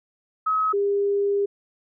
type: tone pair in turn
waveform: sine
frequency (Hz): 1278 / 402.5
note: D#6 / G4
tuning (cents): +46 / +46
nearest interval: octave + minor sixth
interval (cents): 2000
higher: first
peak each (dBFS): -19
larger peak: neither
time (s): 0.46-0.73 / 0.73-1.46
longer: second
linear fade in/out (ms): 10
effects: none